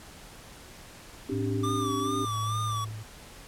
sine chord, C suspended second, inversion none, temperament equal with one note detuned, 267.7 / 293.7 / 392 Hz, C4 / D4 / G4, +40 / 0 / 0 cents, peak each -33 dBFS, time 1.29-2.25 s, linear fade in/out 5 ms
sine tone with tremolo, 108.4 Hz, A2, 25 cents flat, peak -29 dBFS, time 1.31-3.04 s, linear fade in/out 20 ms, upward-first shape sine, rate 1 Hz, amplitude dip 60%
square tone with vibrato, 1174.7 Hz, D6, in tune, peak -31 dBFS, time 1.63-2.85 s, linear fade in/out 10 ms, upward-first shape sine, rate 2.3 Hz, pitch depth 63 cents each way
effects pink hiss -48 dBFS RMS until 3.47 s + low-pass 12000 Hz 12 dB/octave

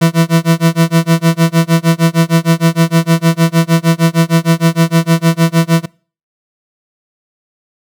40% pulse tone with tremolo, 165.4 Hz, E3, 6 cents sharp, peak -4 dBFS, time 0.01-5.86 s, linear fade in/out 10 ms, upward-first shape sine, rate 6.5 Hz, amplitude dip 100%, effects noise-tail reverb RT60 0.4 s tail -24 dB re dry

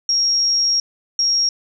sine tone bursts at uneven times, 5588 Hz, F8, in tune, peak -14 dBFS, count 2, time 0.09-0.8 / 1.19-1.49 s, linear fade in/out 2 ms, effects none

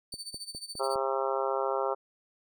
30% pulse tone with tremolo, 4551 Hz, C#8, 45 cents sharp, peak -33 dBFS, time 0.12-0.96 s, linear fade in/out 5 ms, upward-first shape sine, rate 14 Hz, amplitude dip 85%
click train, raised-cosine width 2 ms, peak -32 dBFS, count 5, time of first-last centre 0.14-0.958 s, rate 4.89 Hz
harmonic tone, 134.3 Hz, C3, 46 cents sharp, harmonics 3 / 4 / 5 / 6 / 7 / 8 / 9 / 10, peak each -33 / -32 / -36 / -36 / -36 / -39 / -39 / -38 dBFS, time 0.79-1.95 s, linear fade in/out 20 ms
effects none

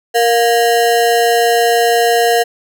square ring-modulated tone, 587.3 Hz, D5, in tune, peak -7 dBFS, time 0.14-2.44 s, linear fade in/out 20 ms, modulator 120 Hz, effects none

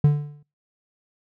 triangle tone with exponential decay, 146.83 Hz, D3, in tune, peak -8 dBFS, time 0.04-0.43 s, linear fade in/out 5 ms, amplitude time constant 83 ms, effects noise-tail reverb RT60 0.3 s tail -25 dB re dry

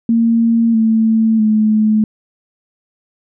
sine tone with pitch steps, 229.9 / 222.6 / 215.5 Hz, A#3 / A3 / A3, -24 / +20 / -36 cents, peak -9 dBFS, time 0.09-2.04 s, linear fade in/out 2 ms, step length 650 ms, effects none

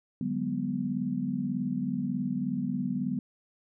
sine chord, G# half-diminished seventh, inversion second, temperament equal with one note detuned, 146.83 / 185 / 203.5 / 246.9 Hz, D3 / F#3 / G#3 / B3, 0 / 0 / -35 / 0 cents, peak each -37 / -34 / -34 / -31 dBFS, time 0.21-3.19 s, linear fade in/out 2 ms, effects none

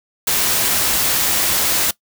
white noise, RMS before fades -17 dBFS, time 0.27-1.91 s, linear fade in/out 5 ms, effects noise-tail reverb RT60 0.1 s tail -20 dB re dry

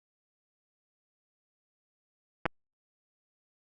clicks, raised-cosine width 0.5 ms, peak -12 dBFS, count 2, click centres 2.456 / 2.462 s, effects Opus 48 kbps

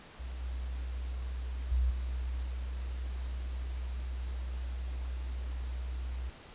sine tone with level steps, 62.3 Hz, B1, 16 cents sharp, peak -37 / -34 / -25 / -32 / -34 dBFS, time 0.19-6.3 s, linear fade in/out 10 ms, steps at 0.41 / 1.71 / 1.9 / 2.44 s, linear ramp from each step 10 ms, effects pink hiss -52 dBFS RMS until 6.54 s + resampled to 8000 Hz

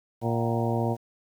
harmonic tone with a mistuned harmonic, 116.54 Hz, A#2, in tune, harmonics 1 / 2 / 3 / 4 / 5 / 6 / 7 / 8, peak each -27 / -30 / -32 / -33 / -34 / -35 / -35 / -36 dBFS, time 0.21-0.97 s, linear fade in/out 50 ms, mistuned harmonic 7, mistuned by -92 cents, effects 9-bit

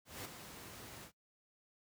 pink noise with ADSR envelope, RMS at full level -43 dBFS, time 0.05-1.12 s, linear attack 200 ms, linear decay 9 ms, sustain -8 dB, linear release 84 ms, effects noise-tail reverb RT60 0.1 s tail -19 dB re dry + high-pass 80 Hz 12 dB/octave

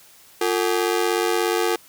sawtooth ring-modulated tone, 401 Hz, G4, 39 cents sharp, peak -12 dBFS, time 0.41-1.76 s, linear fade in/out 5 ms, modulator 48.4 Hz, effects white hiss -50 dBFS RMS until 1.88 s

